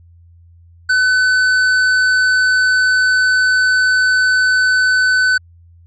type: tone with hard clipping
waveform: sine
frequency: 1509 Hz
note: F#6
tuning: 34 cents sharp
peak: -12 dBFS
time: 0.89-5.38 s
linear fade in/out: 10 ms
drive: 8 dB
effects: added 85 Hz sine -42 dBFS peak until 5.86 s + resampled to 24000 Hz